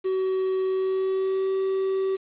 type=tone with pitch glide; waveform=triangle; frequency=377.5 to 383.7 Hz; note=F#4 to G4; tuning=+35 to -37 cents; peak=-20 dBFS; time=0.04-2.17 s; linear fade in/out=20 ms; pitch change=+28 cents; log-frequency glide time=0.64-1.52 s; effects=resampled to 8000 Hz + 8-bit